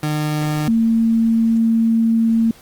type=tone pair in turn; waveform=30% pulse / sine; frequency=151.5 / 227 Hz; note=D#3 / A#3; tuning=-46 / -46 cents; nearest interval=perfect fifth; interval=700 cents; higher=second; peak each=-15 / -12 dBFS; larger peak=second; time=0.03-0.68 / 0.68-2.51 s; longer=second; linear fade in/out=2 ms; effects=pink hiss -46 dBFS RMS until 2.61 s + Opus 24 kbps